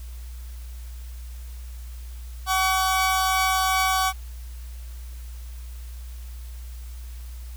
sawtooth tone pair together, 756.2 / 1133 Hz, F#5 / C#6, +38 / +37 cents, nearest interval perfect fifth, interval 699 cents, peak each -19 / -19 dBFS, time 2.46-4.13 s, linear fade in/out 50 ms, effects added 60 Hz sine -34 dBFS peak until 7.56 s + white hiss -51 dBFS RMS until 7.56 s

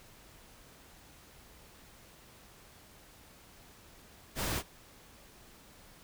pink noise, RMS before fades -34 dBFS, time 4.35-4.63 s, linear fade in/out 50 ms, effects pink hiss -57 dBFS RMS until 6.03 s

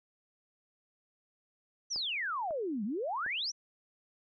sine exponential two-way sweep, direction down then up, 6150 to 192.5 to 6150 Hz, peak -32 dBFS, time 1.9-3.52 s, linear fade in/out 20 ms, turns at 2.84 s
clicks, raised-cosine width 1 ms, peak -34 dBFS, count 3, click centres 1.961 / 2.508 / 3.263 s
effects none

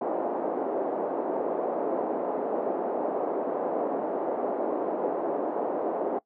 white band-pass noise, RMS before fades -29 dBFS, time 0.01-6.19 s, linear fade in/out 5 ms, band 290 to 710 Hz, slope 24 dB/octave, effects noise-tail reverb RT60 0.1 s tail -21 dB re dry

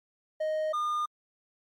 triangle tone pair in turn, 622.3 / 1213.4 Hz, D#5 / D#6, 0 / -44 cents, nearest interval octave, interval 1156 cents, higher second, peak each -25 dBFS, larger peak neither, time 0.4-0.73 / 0.73-1.06 s, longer neither, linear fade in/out 10 ms, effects MP3 64 kbps

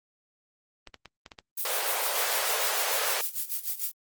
clicks, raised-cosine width 0.2 ms, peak -25 dBFS, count 6, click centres 0.873 / 0.943 / 1.057 / 1.262 / 1.318 / 1.388 s
violet noise with tremolo, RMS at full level -29 dBFS, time 1.57-3.92 s, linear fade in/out 10 ms, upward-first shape sine, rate 6.7 Hz, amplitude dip 85%
pink high-pass noise, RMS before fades -29 dBFS, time 1.65-3.21 s, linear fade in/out 2 ms, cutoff 450 Hz, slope 48 dB/octave
effects Opus 24 kbps

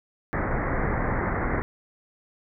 pink low-pass noise, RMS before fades -26 dBFS, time 0.33-1.62 s, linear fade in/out 0 ms, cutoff 2100 Hz, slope 96 dB/octave, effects none

